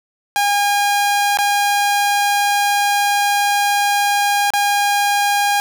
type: tone with dropouts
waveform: sawtooth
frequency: 813 Hz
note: G#5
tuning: 37 cents flat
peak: -10 dBFS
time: 0.36-5.6 s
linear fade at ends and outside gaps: 0 ms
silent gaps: 1.372-1.387 / 4.504-4.536 s
effects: none